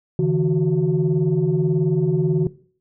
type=tone cluster; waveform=sine; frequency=143.7 / 162.1 / 370.2 Hz; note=D3 / E3 / F#4; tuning=-37 / -29 / +1 cents; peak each=-19 dBFS; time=0.19-2.47 s; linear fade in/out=2 ms; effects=noise-tail reverb RT60 0.5 s tail -20 dB re dry + tanh soft clip ceiling -10 dBFS